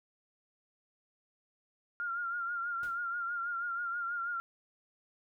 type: tone with vibrato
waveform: sine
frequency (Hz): 1396.9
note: F6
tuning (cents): 0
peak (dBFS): -33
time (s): 2-4.4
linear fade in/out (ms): 0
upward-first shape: triangle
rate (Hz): 6.2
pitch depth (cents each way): 57
type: noise with exponential decay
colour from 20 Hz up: pink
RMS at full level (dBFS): -50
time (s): 2.83-3.06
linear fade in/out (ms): 1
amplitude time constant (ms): 48
effects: none